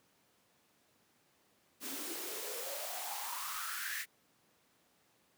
white noise with high-pass filter sweep, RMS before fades -41 dBFS, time 1.8-4.06 s, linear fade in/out 50 ms, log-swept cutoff 240 to 1900 Hz, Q 7, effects pink hiss -71 dBFS RMS until 5.37 s + high-pass 150 Hz 12 dB/octave

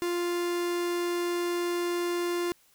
45% pulse tone, 349.2 Hz, F4, in tune, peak -27 dBFS, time 0.02-2.52 s, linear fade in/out 0 ms, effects white hiss -63 dBFS RMS until 2.74 s

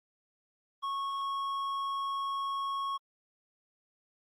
sine tone with hard clipping, 1100 Hz, C#6, 14 cents flat, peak -33 dBFS, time 0.82-2.98 s, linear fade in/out 20 ms, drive 6 dB, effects Opus 24 kbps

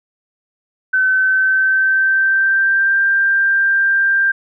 sine tone with pitch glide, 1524 to 1585.1 Hz, G6 to G6, -49 to +19 cents, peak -11 dBFS, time 0.93-4.32 s, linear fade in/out 10 ms, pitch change +68 cents, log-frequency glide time 1.06-3.03 s, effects none

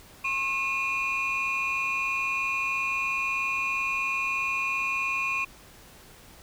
sine tone cluster, 1078 / 2440 / 2663 Hz, C#6 / D#7 / E7, -49 / -34 / +17 cents, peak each -30 / -26 / -31 dBFS, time 0.24-5.45 s, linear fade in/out 10 ms, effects tanh soft clip ceiling -21 dBFS + pink hiss -51 dBFS RMS until 6.42 s

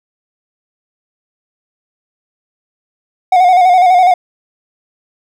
triangle tone with vibrato, 728 Hz, F#5, 28 cents flat, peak -3 dBFS, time 3.32-4.14 s, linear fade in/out 5 ms, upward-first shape square, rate 12 Hz, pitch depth 45 cents each way, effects none

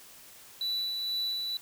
triangle tone with tremolo, 3958 Hz, B7, 3 cents sharp, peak -27 dBFS, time 0.61-1.57 s, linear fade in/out 2 ms, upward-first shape sine, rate 2.1 Hz, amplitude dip 30%, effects white hiss -52 dBFS RMS until 1.61 s

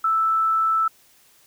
sine tone, 1318.5 Hz, E6, in tune, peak -17 dBFS, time 0.04-0.88 s, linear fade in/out 5 ms, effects white hiss -56 dBFS RMS until 1.46 s

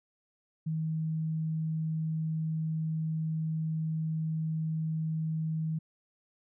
sine tone, 158.9 Hz, D#3, 37 cents sharp, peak -29 dBFS, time 0.66-5.79 s, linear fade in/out 10 ms, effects none

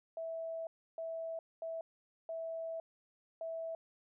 sine tone bursts at uneven times, 655 Hz, E5, 11 cents flat, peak -38 dBFS, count 5, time 0.17-0.67 / 0.98-1.39 / 1.62-1.81 / 2.29-2.8 / 3.41-3.75 s, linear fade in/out 2 ms, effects none

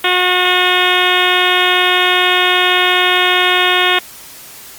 harmonic tone, 362.5 Hz, F#4, 35 cents flat, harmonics 1 / 2 / 3 / 4 / 5 / 6 / 7 / 8 / 9 / 10, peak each -19 / -19 / -19 / -19 / -19 / -19 / -19 / -19 / -19 / -19 dBFS, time 0.04-3.99 s, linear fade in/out 5 ms, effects white hiss -35 dBFS RMS until 4.78 s + Opus 32 kbps

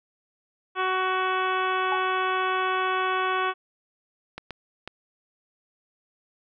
harmonic tone, 373.7 Hz, F#4, 17 cents sharp, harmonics 1 / 2 / 3 / 4 / 5 / 6 / 7 / 8 / 9, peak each -30 / -31 / -26 / -30 / -38 / -38 / -36 / -41 / -40 dBFS, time 0.75-3.54 s, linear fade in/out 50 ms
sine tone with exponential decay, 830.6 Hz, G#5, in tune, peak -23 dBFS, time 1.92-2.06 s, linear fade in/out 1 ms, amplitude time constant 30 ms
clicks, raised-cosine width 0.3 ms, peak -19 dBFS, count 3, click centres 4.38 / 4.507 / 4.876 s
effects none

